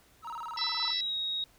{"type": "tone with vibrato", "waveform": "triangle", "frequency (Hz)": 1100, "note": "C#6", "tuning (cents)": -14, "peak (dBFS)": -35, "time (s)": [0.22, 0.94], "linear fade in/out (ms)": 50, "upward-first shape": "square", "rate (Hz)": 19, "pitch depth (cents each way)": 280}
{"type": "harmonic tone", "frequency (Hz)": 663, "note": "E5", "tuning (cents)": 10, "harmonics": [3, 4, 5, 6, 7, 8], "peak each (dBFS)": [-41, -47, -46, -39, -42, -36], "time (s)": [0.57, 1.01], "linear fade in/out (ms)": 5}
{"type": "tone with pitch glide", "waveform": "sine", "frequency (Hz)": [3975, 3776], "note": ["B7", "A#7"], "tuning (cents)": [10, 22], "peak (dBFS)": -30, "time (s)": [0.61, 1.44], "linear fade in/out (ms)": 2, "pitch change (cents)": -88, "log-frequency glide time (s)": [0.82, 1.16]}
{"effects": ["pink hiss -62 dBFS RMS until 1.58 s"]}